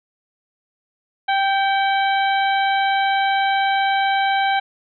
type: harmonic tone with a mistuned harmonic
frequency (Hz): 784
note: G5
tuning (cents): 0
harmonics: 1 / 2 / 3 / 4 / 5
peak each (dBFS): -17 / -23 / -27 / -29 / -31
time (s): 1.28-4.6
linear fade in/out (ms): 10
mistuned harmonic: 3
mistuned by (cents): -45
effects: none